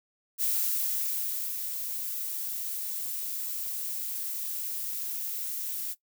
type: noise with ADSR envelope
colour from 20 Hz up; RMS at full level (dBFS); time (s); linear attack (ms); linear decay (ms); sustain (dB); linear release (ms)
violet; -27; 0.38-5.95; 43; 1100; -7; 38
effects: noise-tail reverb RT60 0.1 s tail -17 dB re dry